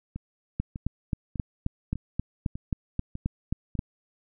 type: two click trains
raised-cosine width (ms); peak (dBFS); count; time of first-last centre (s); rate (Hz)
5; -14 / -22; 13 / 7; 0.6-3.791 / 0.16-3.753; 3.76 / 1.67
effects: none